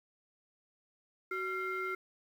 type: tone cluster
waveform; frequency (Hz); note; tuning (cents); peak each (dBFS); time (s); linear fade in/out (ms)
sine; 374.9 / 1373 / 2115; F#4 / F6 / C7; +23 / -30 / +18; -38 / -36 / -39; 1.31-1.95; 5
effects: tanh soft clip ceiling -27 dBFS + 10-bit